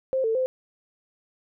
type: tone with pitch steps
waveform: sine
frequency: 526 / 447 / 516 Hz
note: C5 / A4 / C5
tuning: +9 / +27 / -24 cents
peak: -21 dBFS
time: 0.13-0.46 s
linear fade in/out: 0 ms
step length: 110 ms
effects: none